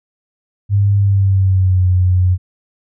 sine tone with pitch glide, 100.6 to 91.19 Hz, G2 to F#2, +45 to -25 cents, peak -9 dBFS, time 0.69-2.38 s, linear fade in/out 50 ms, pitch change -170 cents, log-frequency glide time 0.96-1.86 s, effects none

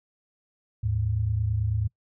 sine tone pair together, 77.78 / 106.96 Hz, D#2 / A2, 0 / -49 cents, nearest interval tritone, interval 551 cents, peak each -29 / -24 dBFS, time 0.83-1.88 s, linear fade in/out 10 ms, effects noise-tail reverb RT60 0.1 s tail -24 dB re dry

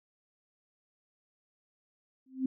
sine tone with exponential growth, 261.6 Hz, C4, in tune, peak -24 dBFS, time 2.26-2.46 s, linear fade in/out 5 ms, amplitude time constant 42 ms, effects none

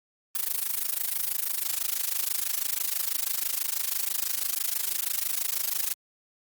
blue noise with amplitude modulation, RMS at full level -25 dBFS, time 0.35-5.94 s, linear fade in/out 2 ms, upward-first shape sine, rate 26.1 Hz, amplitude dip 85%, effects Opus 32 kbps

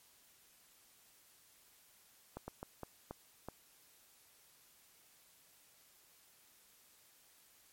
slowing click train, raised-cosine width 1 ms, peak -29 dBFS, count 6, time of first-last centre 2.37-3.486 s, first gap 110 ms, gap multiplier 1.36, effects white hiss -66 dBFS RMS until 7.72 s + MP3 64 kbps

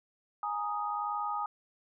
sine chord, Ab suspended second, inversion none, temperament equal, 830.6 / 932.3 / 1244.5 Hz, Ab5 / Bb5 / Eb6, 0 / 0 / 0 cents, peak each -35 / -39 / -34 dBFS, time 0.43-1.46 s, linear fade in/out 2 ms, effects none

